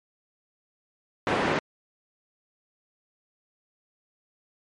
pink band-pass noise, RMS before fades -25 dBFS, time 1.27-1.59 s, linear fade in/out 0 ms, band 190 to 2100 Hz, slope 12 dB/octave, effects MP3 48 kbps

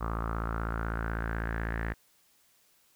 sawtooth tone with low-pass filter sweep, 56 Hz, A1, 31 cents sharp, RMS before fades -33 dBFS, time 0-1.94 s, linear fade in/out 20 ms, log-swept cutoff 1200 to 1800 Hz, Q 6.4, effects white hiss -66 dBFS RMS until 2.95 s

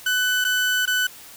30% pulse tone with dropouts, 1500 Hz, F#6, 23 cents sharp, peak -16 dBFS, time 0.06-1.07 s, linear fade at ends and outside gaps 5 ms, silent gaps 0.443-0.448 / 0.856-0.875 s, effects white hiss -43 dBFS RMS until 1.36 s

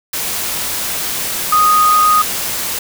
sine tone in noise, 1243 Hz, D#6, 2 cents flat, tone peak -8 dBFS, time 1.52-2.22 s, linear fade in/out 5 ms, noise white, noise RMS -20 dBFS, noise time 0.13-2.79 s, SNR +9 dB, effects none

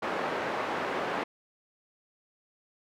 pink band-pass noise, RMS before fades -32 dBFS, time 0.02-1.24 s, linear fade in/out 10 ms, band 370 to 1700 Hz, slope 12 dB/octave, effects none

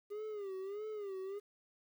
triangle tone with vibrato, 404.4 Hz, G#4, 46 cents flat, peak -38 dBFS, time 0.1-1.4 s, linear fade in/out 20 ms, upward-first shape sine, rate 1.6 Hz, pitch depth 120 cents each way, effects 11-bit

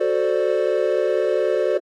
triangle chord, D dominant seventh, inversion first, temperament equal, 370 / 440 / 523.3 / 587.3 Hz, F#4 / A4 / C5 / D5, 0 / 0 / 0 / 0 cents, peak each -21 dBFS, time 0-1.78 s, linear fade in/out 10 ms, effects AAC 32 kbps

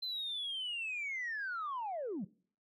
sine linear sweep, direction down, 4100 to 156.7 Hz, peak -35 dBFS, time 0.02-2.25 s, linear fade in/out 10 ms, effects noise-tail reverb RT60 0.5 s tail -23 dB re dry + tanh soft clip ceiling -33 dBFS

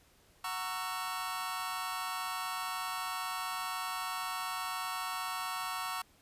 sawtooth chord, F# dominant seventh, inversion none, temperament just, 740 / 925 / 1110 / 1332 Hz, F#5 / A#5 / C#6 / E6, 0 / -14 / +2 / +18 cents, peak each -39 / -38 / -35 / -37 dBFS, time 0.44-6.02 s, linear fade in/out 5 ms, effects pink hiss -65 dBFS RMS until 6.21 s + resampled to 32000 Hz

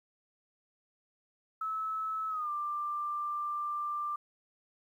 sine tone with pitch glide, 1300 to 1185.2 Hz, E6 to D6, -24 to +15 cents, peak -32 dBFS, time 1.61-4.16 s, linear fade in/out 5 ms, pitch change -161 cents, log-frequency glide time 2.29-2.5 s, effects 11-bit

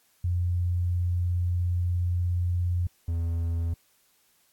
sine / triangle tone pair in turn, 88.3 / 83.83 Hz, F2 / E2, +20 / +30 cents, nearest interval minor second, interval 90 cents, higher first, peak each -23 dBFS, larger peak neither, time 0.24-2.87 / 3.08-3.74 s, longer first, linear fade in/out 5 ms, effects white hiss -65 dBFS RMS until 4.52 s + AAC 64 kbps

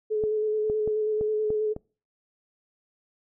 sine tone with vibrato, 428.9 Hz, A4, 44 cents flat, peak -23 dBFS, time 0.1-1.74 s, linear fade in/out 20 ms, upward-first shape square, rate 9.3 Hz, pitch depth 16 cents each way
clicks, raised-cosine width 2 ms, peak -21 dBFS, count 6, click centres 0.238 / 0.699 / 0.876 / 1.211 / 1.504 / 1.764 s
effects noise-tail reverb RT60 0.4 s tail -26 dB re dry

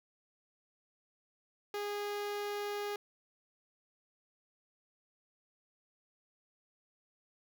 sawtooth tone with notch filter, 411.1 Hz, G#4, 18 cents flat, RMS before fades -38 dBFS, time 1.74-2.96 s, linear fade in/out 2 ms, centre 8400 Hz, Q 1.6, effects none

